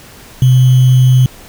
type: tone with sample-and-hold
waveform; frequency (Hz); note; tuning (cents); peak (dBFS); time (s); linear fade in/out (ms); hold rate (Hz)
sine; 127.8; C3; -40; -4; 0.42-1.26; 2; 3150
effects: pink hiss -37 dBFS RMS until 1.48 s